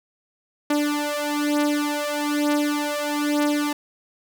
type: beating tone pair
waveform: sawtooth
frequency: 293.7 / 294.8 Hz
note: D4 / D4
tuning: 0 / +7 cents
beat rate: 1.1 Hz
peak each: -20 dBFS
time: 0.7-3.73 s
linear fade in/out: 5 ms
effects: none